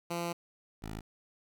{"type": "tone pair in turn", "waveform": "10% pulse", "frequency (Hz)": [171.3, 53.66], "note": ["F3", "A1"], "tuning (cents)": [-33, -43], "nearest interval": "octave + minor sixth", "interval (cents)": 2010, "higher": "first", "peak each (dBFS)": [-25, -31], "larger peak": "first", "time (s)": [[0.1, 0.33], [0.82, 1.01]], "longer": "first", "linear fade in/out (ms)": 10, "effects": []}